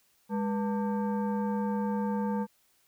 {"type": "tone with frequency modulation", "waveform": "sine", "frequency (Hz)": 205.6, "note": "G#3", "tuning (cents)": -17, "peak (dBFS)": -27, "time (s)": [0.29, 2.47], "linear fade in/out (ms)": 50, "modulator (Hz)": 692, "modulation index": 0.81, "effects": ["white hiss -68 dBFS RMS until 2.87 s"]}